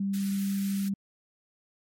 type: tone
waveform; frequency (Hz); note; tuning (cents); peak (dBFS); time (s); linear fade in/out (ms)
sine; 197; G3; +9; -26; 0-0.94; 5
type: band-stop noise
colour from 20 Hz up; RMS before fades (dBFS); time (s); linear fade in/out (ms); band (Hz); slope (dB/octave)
white; -43; 0.13-0.89; 10; 180 to 1300; 48
effects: MP3 64 kbps